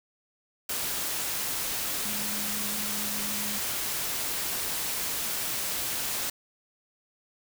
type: tone in noise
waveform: sine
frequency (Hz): 207.7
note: G#3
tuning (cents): 0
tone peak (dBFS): -39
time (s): 2.05-3.59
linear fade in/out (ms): 5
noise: white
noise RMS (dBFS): -31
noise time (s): 0.69-6.3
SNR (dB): -11
effects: none